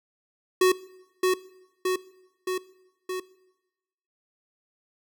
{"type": "tone with echo", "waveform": "square", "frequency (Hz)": 370, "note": "F#4", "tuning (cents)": 0, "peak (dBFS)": -17, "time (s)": [0.61, 0.72], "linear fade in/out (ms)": 5, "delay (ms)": 620, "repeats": 4, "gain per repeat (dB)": -3, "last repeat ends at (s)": 3.2, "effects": ["noise-tail reverb RT60 1.0 s tail -20 dB re dry"]}